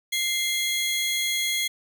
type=tone pair together; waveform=sawtooth; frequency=2093 / 3322 Hz; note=C7 / G#7; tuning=0 / 0 cents; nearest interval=minor sixth; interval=800 cents; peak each=-23 dBFS; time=0.12-1.68 s; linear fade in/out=10 ms; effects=none